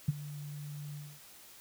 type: tone with ADSR envelope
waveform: sine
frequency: 146.83 Hz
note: D3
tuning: in tune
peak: -22 dBFS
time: 0.08-1.2 s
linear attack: 8 ms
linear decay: 26 ms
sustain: -18 dB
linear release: 250 ms
effects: white hiss -55 dBFS RMS until 1.6 s